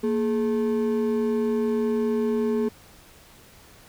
triangle ring-modulated tone, 327.6 Hz, E4, 11 cents flat, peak -16 dBFS, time 0.03-2.69 s, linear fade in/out 10 ms, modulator 95.4 Hz, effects pink hiss -51 dBFS RMS until 3.88 s

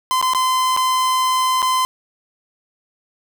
45% pulse tone with dropouts, 1029 Hz, C6, 29 cents flat, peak -15 dBFS, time 0.11-1.85 s, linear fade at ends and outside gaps 0 ms, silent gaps 0.214-0.226 / 0.335-0.348 / 0.765-0.773 / 1.62-1.627 s, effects none

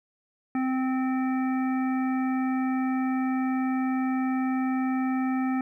harmonic tone with a mistuned harmonic, 260.1 Hz, C4, 10 cents flat, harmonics 1 / 3 / 5 / 7 / 9, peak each -24 / -34 / -38 / -41 / -43 dBFS, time 0.55-5.61 s, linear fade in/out 2 ms, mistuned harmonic 9, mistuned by -17 cents, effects 11-bit

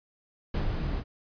brown noise with ADSR envelope, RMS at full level -26 dBFS, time 0.54-1.04 s, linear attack 4 ms, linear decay 110 ms, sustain -4 dB, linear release 60 ms, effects resampled to 11025 Hz

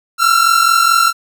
45% pulse tone pair together, 1334.3 / 1379 Hz, E6 / F6, +21 / -22 cents, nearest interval minor second, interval 57 cents, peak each -12 dBFS, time 0.18-1.13 s, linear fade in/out 50 ms, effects none

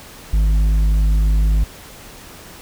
sine tone with tanh clipping, 51.9 Hz, G#1, in tune, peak -13 dBFS, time 0.33-1.64 s, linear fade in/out 5 ms, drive 7 dB, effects pink hiss -39 dBFS RMS until 2.61 s

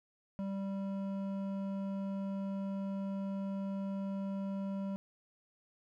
sine tone with hard clipping, 195.6 Hz, G3, 4 cents flat, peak -37 dBFS, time 0.39-4.96 s, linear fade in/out 0 ms, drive 10 dB, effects none

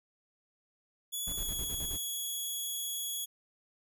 5% pulse tone with pitch glide, 3405 to 3354 Hz, G#7 to G#7, +42 to +16 cents, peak -27 dBFS, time 1.12-3.26 s, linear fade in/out 20 ms, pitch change -26 cents, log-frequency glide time 1.32-1.52 s
brown noise with tremolo, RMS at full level -39 dBFS, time 1.27-1.98 s, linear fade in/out 5 ms, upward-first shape square, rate 9.4 Hz, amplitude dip 65%
effects none

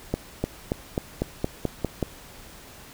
accelerating click train, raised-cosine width 2 ms, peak -10 dBFS, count 9, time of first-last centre 0.14-2.028 s, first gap 300 ms, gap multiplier 0.93, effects pink hiss -46 dBFS RMS until 2.93 s

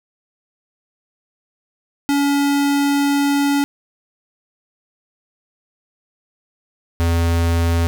square tone pair in turn, 283.2 / 84.2 Hz, C#4 / E2, +37 / +37 cents, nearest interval octave + major sixth, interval 2100 cents, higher first, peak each -15 dBFS, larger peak neither, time 2.09-3.64 / 7-7.87 s, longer first, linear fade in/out 0 ms, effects none

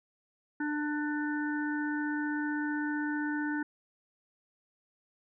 harmonic tone, 297.4 Hz, D4, 22 cents sharp, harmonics 1 / 3 / 5 / 6, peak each -31 / -41 / -37 / -42 dBFS, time 0.6-3.63 s, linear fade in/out 5 ms, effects none

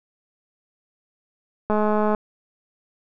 click train, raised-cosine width 1 ms, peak -9 dBFS, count 96, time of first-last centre 1.7-2.148 s, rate 212 Hz, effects none

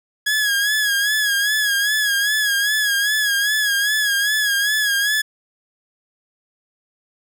sawtooth tone with vibrato, 1669 Hz, G#6, 8 cents sharp, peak -13 dBFS, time 0.26-5.22 s, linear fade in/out 10 ms, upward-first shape sine, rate 2.5 Hz, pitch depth 64 cents each way, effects none

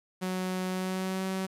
sawtooth tone with pitch glide, 185 to 189.54 Hz, F#3 to F#3, 0 to +42 cents, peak -26 dBFS, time 0.21-1.47 s, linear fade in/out 20 ms, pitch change +42 cents, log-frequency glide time 0.69-1.25 s, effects resampled to 32000 Hz + 10-bit

